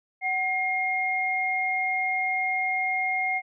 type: tone pair together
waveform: sine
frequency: 750 / 2134 Hz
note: F#5 / C7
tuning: +23 / +34 cents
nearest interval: octave + tritone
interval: 1811 cents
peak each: -28 / -25 dBFS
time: 0.21-3.42 s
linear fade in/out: 50 ms
effects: none